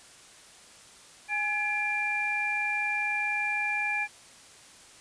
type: tone cluster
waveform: sine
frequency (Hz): 827 / 1703 / 2378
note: G#5 / G#6 / D7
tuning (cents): -8 / +43 / +21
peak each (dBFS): -34 / -33 / -28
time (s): 1.28-4.08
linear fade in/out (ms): 50
effects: white hiss -52 dBFS RMS until 5 s + resampled to 22050 Hz